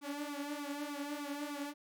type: tone with flanger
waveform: sawtooth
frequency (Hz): 289.4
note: D4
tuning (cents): -25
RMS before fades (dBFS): -41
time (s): 0.01-1.74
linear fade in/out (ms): 50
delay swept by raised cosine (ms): 0.8 to 4.7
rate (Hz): 3.3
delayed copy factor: +0.8
effects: none